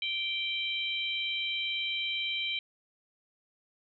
harmonic tone, 782 Hz, G5, 4 cents flat, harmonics 3 / 4 / 5, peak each -34 / -33 / -38 dBFS, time 0.02-2.59 s, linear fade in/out 2 ms, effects none

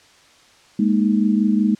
sine chord, Ab suspended second, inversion none, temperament equal, 207.7 / 233.1 / 311.1 Hz, Ab3 / Bb3 / Eb4, 0 / 0 / 0 cents, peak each -16 / -20 / -22 dBFS, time 0.79-1.75 s, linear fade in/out 5 ms, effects white hiss -51 dBFS RMS until 1.79 s + low-pass 6000 Hz 12 dB/octave

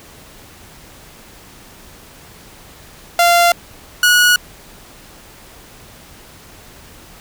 sawtooth tone pair in turn, 692 / 1458.7 Hz, F5 / F#6, -16 / -25 cents, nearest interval octave + minor second, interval 1291 cents, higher second, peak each -5 dBFS, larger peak neither, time 3.19-3.52 / 4.03-4.36 s, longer neither, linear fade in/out 2 ms, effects pink hiss -41 dBFS RMS until 7.2 s

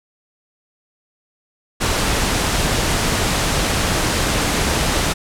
pink noise, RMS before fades -18 dBFS, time 1.8-5.14 s, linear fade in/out 20 ms, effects low-pass 10000 Hz 12 dB/octave

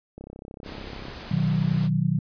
click train, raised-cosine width 2 ms, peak -26 dBFS, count 31, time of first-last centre 0.18-1.084 s, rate 33.2 Hz
pink noise, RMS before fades -39 dBFS, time 0.63-1.9 s, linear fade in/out 50 ms
sine chord, B major, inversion none, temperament equal, 123.47 / 155.56 / 185 Hz, B2 / D#3 / F#3, 0 / 0 / 0 cents, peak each -27 / -23 / -25 dBFS, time 1.31-2.19 s, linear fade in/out 5 ms
effects resampled to 11025 Hz

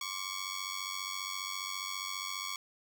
10% pulse ring-modulated tone, 1116 Hz, C#6, 11 cents sharp, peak -25 dBFS, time 0.01-2.56 s, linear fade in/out 2 ms, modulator 47.4 Hz, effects none

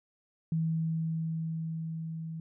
sine tone with level ramp, 161.9 Hz, E3, 31 cents flat, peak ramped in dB -26 to -36 dBFS, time 0.52-2.4 s, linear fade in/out 2 ms, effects none

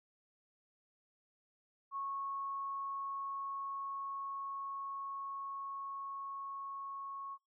sine tone with level ramp, 1100 Hz, C#6, 14 cents flat, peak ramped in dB -37 to -42 dBFS, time 1.91-7.38 s, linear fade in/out 50 ms, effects noise-tail reverb RT60 0.2 s tail -26 dB re dry

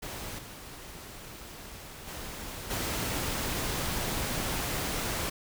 pink noise with level steps, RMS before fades -39 / -45 / -40 / -32 dBFS, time 0.02-5.3 s, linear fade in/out 10 ms, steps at 0.38 / 2.07 / 2.7 s, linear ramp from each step 10 ms, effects none

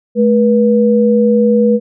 sine tone pair together, 215.1 / 484.2 Hz, A3 / B4, -39 / -34 cents, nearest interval octave + major second, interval 1405 cents, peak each -10 dBFS, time 0.15-1.8 s, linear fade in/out 50 ms, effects none

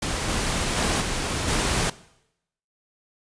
pink noise with level steps, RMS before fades -27 / -25 / -23 / -27 / -23 dBFS, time 0.02-1.9 s, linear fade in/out 5 ms, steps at 0.28 / 0.76 / 1 / 1.47 s, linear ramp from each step 20 ms, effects noise-tail reverb RT60 0.8 s tail -19 dB re dry + resampled to 22050 Hz

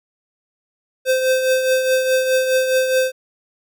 square tone with tremolo, 518 Hz, C5, 17 cents flat, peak -13 dBFS, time 1.05-3.12 s, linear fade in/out 50 ms, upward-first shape triangle, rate 4.8 Hz, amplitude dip 55%, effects none

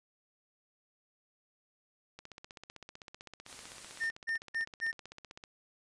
click train, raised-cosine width 0.2 ms, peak -30 dBFS, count 52, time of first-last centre 2.19-5.438 s, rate 15.7 Hz
white noise, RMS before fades -49 dBFS, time 3.45-4.11 s, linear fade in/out 50 ms
triangle tone bursts, 1815 Hz, A#6, 47 cents flat, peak -29 dBFS, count 4, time 4-4.92 s, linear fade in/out 20 ms, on 110 ms, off 160 ms
effects resampled to 22050 Hz

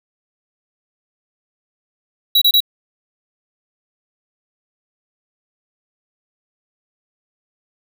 square tone bursts, 3893 Hz, B7, 26 cents flat, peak -10 dBFS, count 3, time 2.35-2.604 s, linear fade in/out 5 ms, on 66 ms, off 28 ms, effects none

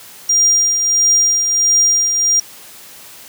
triangle tone with tremolo, 5700 Hz, F8, 34 cents sharp, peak -7 dBFS, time 0.29-2.4 s, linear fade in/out 5 ms, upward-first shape triangle, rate 1.5 Hz, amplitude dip 50%, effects white hiss -38 dBFS RMS until 3.28 s + high-pass 80 Hz 12 dB/octave

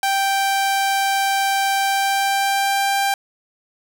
sawtooth tone with pitch glide, 784 to 791.3 Hz, G5 to G5, 0 to +16 cents, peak -13 dBFS, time 0.03-3.14 s, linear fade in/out 2 ms, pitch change +16 cents, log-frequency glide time 1.78-2.95 s, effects none

